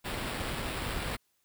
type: noise with sample-and-hold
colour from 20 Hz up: pink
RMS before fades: -35 dBFS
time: 0.04-1.17 s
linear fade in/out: 20 ms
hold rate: 6300 Hz
effects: white hiss -74 dBFS RMS until 1.44 s